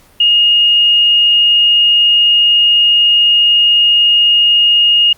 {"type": "tone", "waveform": "sine", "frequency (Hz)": 2854, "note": "F7", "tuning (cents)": 37, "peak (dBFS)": -6, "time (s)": [0.2, 5.13], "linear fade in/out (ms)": 5, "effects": ["pink hiss -47 dBFS RMS until 5.17 s", "Opus 48 kbps"]}